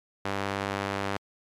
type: tone with band-pass filter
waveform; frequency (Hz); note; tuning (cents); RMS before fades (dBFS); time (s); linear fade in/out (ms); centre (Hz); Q
sawtooth; 99; G2; +18; -31; 0.25-1.17; 5; 1300; 0.52
effects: MP3 96 kbps